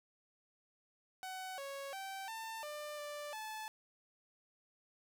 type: tone with pitch steps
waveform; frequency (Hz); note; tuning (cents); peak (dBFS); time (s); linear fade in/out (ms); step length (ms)
sawtooth; 750 / 553 / 775 / 895 / 596 / 589 / 868; F#5 / C#5 / G5 / A5 / D5 / D5 / A5; +23 / -4 / -20 / +29 / +25 / +5 / -24; -39; 1.23-3.68; 0; 350
effects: none